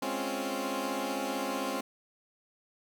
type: chord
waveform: 15% pulse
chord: Db major seventh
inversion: second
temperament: equal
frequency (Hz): 207.7 / 261.6 / 277.2 / 349.2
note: Ab3 / C4 / Db4 / F4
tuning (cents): 0 / 0 / 0 / 0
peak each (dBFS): -33 / -29 / -30 / -33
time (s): 0.02-1.81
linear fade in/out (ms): 5
effects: none